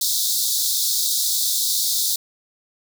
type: high-pass noise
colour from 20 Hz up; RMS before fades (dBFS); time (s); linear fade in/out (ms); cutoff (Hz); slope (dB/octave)
pink; -21; 0.01-2.16; 5; 3600; 96
effects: none